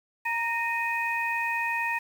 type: tone cluster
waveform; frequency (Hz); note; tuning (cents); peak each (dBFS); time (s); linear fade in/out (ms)
sine; 932 / 1848 / 2501; A#5 / A#6 / D#7; -1 / -16 / +8; -30; 0.25-1.99; 10
effects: 8-bit